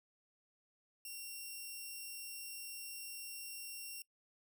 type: tone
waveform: 5% pulse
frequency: 2742 Hz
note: F7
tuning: 32 cents flat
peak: -36 dBFS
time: 1.05-4.02 s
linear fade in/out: 2 ms
effects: noise-tail reverb RT60 0.1 s tail -21 dB re dry